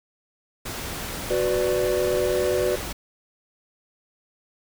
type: noise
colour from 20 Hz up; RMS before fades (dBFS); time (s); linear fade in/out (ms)
pink; -32; 0.65-2.93; 10
type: chord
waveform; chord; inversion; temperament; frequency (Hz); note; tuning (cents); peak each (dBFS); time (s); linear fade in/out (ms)
triangle; B minor; second; equal with one note detuned; 370 / 497.9 / 587.3; F#4 / B4 / D5; 0 / +14 / 0; -22 / -23 / -24; 1.3-2.76; 10
effects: none